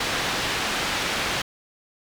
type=low-pass noise; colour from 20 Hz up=white; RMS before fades=-26 dBFS; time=0-1.42 s; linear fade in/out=5 ms; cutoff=3500 Hz; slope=12 dB/octave; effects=none